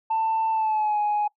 sine tone with pitch glide, 890 to 835.2 Hz, A5 to G#5, +20 to +10 cents, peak -19 dBFS, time 0.1-1.28 s, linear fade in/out 10 ms, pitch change -110 cents, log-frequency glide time 0.51-0.99 s, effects noise-tail reverb RT60 0.1 s tail -22 dB re dry + tanh soft clip ceiling -18 dBFS

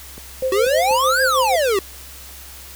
click train, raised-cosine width 2 ms, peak -24 dBFS, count 4, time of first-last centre 0.18-0.91 s, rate 4.11 Hz
sine tone with tremolo, 521 Hz, C5, 7 cents flat, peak -16 dBFS, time 0.42-1.56 s, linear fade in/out 5 ms, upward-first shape sine, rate 6.4 Hz, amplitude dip 75%
square exponential two-way sweep, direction up then down, 370 to 1661.2 to 370 Hz, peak -16 dBFS, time 0.52-1.79 s, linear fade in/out 2 ms, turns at 1.22 s
effects added 66 Hz sine -41 dBFS peak until 2.75 s + white hiss -39 dBFS RMS until 2.75 s

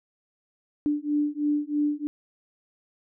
sine beating tone pair, 293.4 / 296.5 Hz, D4 / D4, -2 / +17 cents, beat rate 3.1 Hz, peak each -26 dBFS, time 0.86-2.07 s, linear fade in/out 0 ms, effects none

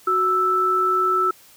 sine tone pair together, 370.4 / 1318.5 Hz, F#4 / E6, +2 / 0 cents, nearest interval octave + minor seventh, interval 2198 cents, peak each -24 / -17 dBFS, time 0.07-1.31 s, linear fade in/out 5 ms, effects white hiss -50 dBFS RMS until 1.56 s

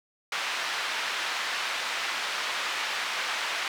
pink band-pass noise, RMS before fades -31 dBFS, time 0.32-3.68 s, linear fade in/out 2 ms, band 1200 to 3900 Hz, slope 12 dB/octave, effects none

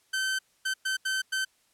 sawtooth tone bursts at uneven times, 1540 Hz, G6, 31 cents flat, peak -23 dBFS, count 5, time 0.13-0.39 / 0.65-0.74 / 0.85-0.97 / 1.05-1.22 / 1.32-1.45 s, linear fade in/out 10 ms, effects white hiss -67 dBFS RMS until 1.73 s + low-pass 11000 Hz 12 dB/octave

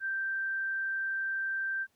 sine tone, 1568 Hz, G6, in tune, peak -30 dBFS, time 0-1.87 s, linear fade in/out 50 ms, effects pink hiss -73 dBFS RMS until 1.95 s + high-pass 80 Hz 12 dB/octave

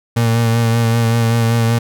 35% pulse tone with vibrato, 115.5 Hz, A#2, 16 cents flat, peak -10 dBFS, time 0.16-1.79 s, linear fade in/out 10 ms, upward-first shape sine, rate 5.2 Hz, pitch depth 27 cents each way, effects none

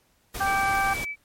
pink noise, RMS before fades -34 dBFS, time 0.34-1.05 s, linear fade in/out 10 ms
harmonic tone, 392 Hz, G4, in tune, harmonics 2 / 3 / 4, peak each -24 / -28 / -27 dBFS, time 0.4-0.94 s, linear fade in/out 10 ms
sine tone, 2303 Hz, D7, 34 cents flat, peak -29 dBFS, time 0.44-1.16 s, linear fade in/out 50 ms
effects pink hiss -65 dBFS RMS until 1.24 s + MP3 64 kbps

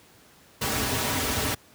pink noise with comb filter, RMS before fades -26 dBFS, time 0.61-1.55 s, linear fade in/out 10 ms, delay 5.7 ms, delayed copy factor -0.65, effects pink hiss -55 dBFS RMS until 1.74 s + high-pass 80 Hz 12 dB/octave

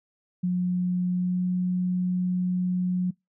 sine tone with pitch glide, 179.9 to 181.26 Hz, F#3 to F#3, -48 to -35 cents, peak -22 dBFS, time 0.43-3.11 s, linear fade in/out 10 ms, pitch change +13 cents, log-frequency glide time 1.09-1.46 s, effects noise-tail reverb RT60 0.2 s tail -26 dB re dry

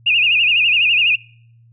sine tone with vibrato, 2637 Hz, E7, in tune, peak -11 dBFS, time 0.06-1.16 s, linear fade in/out 10 ms, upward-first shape sine, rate 12 Hz, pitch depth 140 cents each way, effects noise-tail reverb RT60 0.6 s tail -24 dB re dry + added 116 Hz sine -46 dBFS peak until 1.72 s

